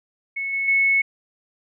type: tone with level steps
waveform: sine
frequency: 2200 Hz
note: C#7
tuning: 14 cents flat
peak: -24 / -21 / -15 dBFS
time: 0.36-1.02 s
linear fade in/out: 10 ms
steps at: 0.53 / 0.68 s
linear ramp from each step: 2 ms
effects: none